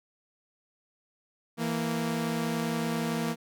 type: tone pair together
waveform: sawtooth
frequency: 164.81 / 231.9 Hz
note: E3 / A#3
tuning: 0 / -9 cents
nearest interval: tritone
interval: 591 cents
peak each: -28 / -26 dBFS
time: 1.57-3.36 s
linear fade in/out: 50 ms
effects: none